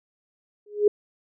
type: tone with exponential growth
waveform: sine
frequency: 415.3 Hz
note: G#4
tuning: in tune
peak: -11 dBFS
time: 0.66-0.88 s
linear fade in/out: 5 ms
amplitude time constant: 46 ms
effects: none